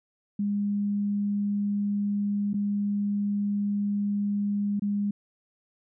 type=tone with dropouts; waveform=sine; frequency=203.7 Hz; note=G#3; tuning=33 cents flat; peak=-24 dBFS; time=0.39-5.11 s; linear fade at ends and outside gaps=5 ms; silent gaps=2.533-2.541 / 4.796-4.82 s; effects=none